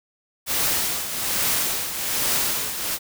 white noise with tremolo, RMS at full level -21 dBFS, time 0.46-2.99 s, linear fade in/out 50 ms, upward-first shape triangle, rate 1.2 Hz, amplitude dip 65%, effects none

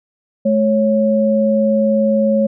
sine tone pair together, 214.5 / 551.5 Hz, A3 / C#5, -44 / -9 cents, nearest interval octave + major third, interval 1635 cents, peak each -14 dBFS, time 0.45-2.47 s, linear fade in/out 10 ms, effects none

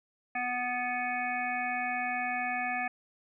harmonic tone with a mistuned harmonic, 246.9 Hz, B3, in tune, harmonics 1 / 3 / 5 / 7 / 9 / 10, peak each -42 / -33 / -43 / -36 / -37 / -39 dBFS, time 0.35-2.88 s, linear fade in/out 5 ms, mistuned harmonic 10, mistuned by +25 cents, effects none

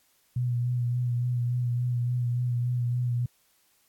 sine tone with vibrato, 122.2 Hz, B2, 18 cents flat, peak -24 dBFS, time 0.36-3.26 s, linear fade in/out 5 ms, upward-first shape sine, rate 3.5 Hz, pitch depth 26 cents each way, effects white hiss -66 dBFS RMS until 3.88 s + AAC 64 kbps

